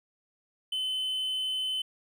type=tone; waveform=triangle; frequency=3044 Hz; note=F#7; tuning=48 cents sharp; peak=-27 dBFS; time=0.72-1.82 s; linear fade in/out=5 ms; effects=none